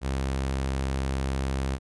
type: tone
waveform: sawtooth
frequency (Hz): 66.9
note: C2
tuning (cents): +39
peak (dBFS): -22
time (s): 0.01-1.79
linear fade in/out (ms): 50
effects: resampled to 24000 Hz